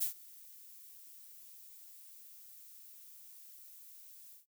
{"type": "noise with ADSR envelope", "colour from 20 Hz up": "violet", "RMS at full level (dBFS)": -32, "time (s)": [0, 4.46], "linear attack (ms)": 21, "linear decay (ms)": 110, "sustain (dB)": -23, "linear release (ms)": 130, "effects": ["noise-tail reverb RT60 0.1 s tail -19 dB re dry"]}